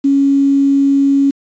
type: tone with quantisation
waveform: sine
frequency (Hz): 277.2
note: C#4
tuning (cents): 0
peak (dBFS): -8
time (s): 0.04-1.31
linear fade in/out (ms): 10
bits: 6
effects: resampled to 16000 Hz